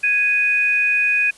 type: tone pair together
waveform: sine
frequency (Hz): 1659.9 / 2487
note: G#6 / D#7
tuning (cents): -1 / -1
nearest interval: perfect fifth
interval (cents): 700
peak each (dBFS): -22 / -15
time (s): 0.03-1.31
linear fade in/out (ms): 10
effects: white hiss -47 dBFS RMS until 1.37 s + resampled to 24000 Hz